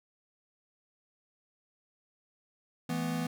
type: chord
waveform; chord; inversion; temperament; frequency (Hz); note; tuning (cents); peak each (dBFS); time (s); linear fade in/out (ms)
square; E suspended fourth; none; equal with one note detuned; 164.81 / 217 / 246.9; E3 / A3 / B3; 0 / -24 / 0; -35 / -40 / -35; 2.89-3.27; 5
effects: none